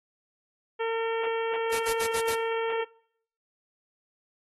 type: harmonic tone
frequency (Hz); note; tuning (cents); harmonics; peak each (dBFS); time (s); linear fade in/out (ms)
454.3; A#4; -45; 1 / 2 / 3 / 4 / 5 / 6 / 7; -27 / -33 / -37 / -39 / -41 / -43 / -44; 0.79-2.85; 20
type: noise bursts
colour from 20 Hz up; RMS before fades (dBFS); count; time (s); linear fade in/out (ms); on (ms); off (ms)
white; -32; 5; 1.72-2.347; 10; 71; 68
effects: noise-tail reverb RT60 0.6 s tail -20 dB re dry + AAC 32 kbps